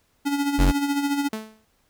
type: tone with tremolo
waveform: square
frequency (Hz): 283.5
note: C#4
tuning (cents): +39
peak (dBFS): -20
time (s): 0.25-1.29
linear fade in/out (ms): 20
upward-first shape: sine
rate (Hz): 14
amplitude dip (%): 55
type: tone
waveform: square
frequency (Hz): 46.25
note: F#1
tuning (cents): 0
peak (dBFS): -16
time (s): 0.58-0.72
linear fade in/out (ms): 20
type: tone with exponential decay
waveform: sawtooth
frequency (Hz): 218.2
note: A3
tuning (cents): -14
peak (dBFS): -21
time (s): 1.33-1.65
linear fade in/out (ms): 2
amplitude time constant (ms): 69
effects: pink hiss -66 dBFS RMS until 1.89 s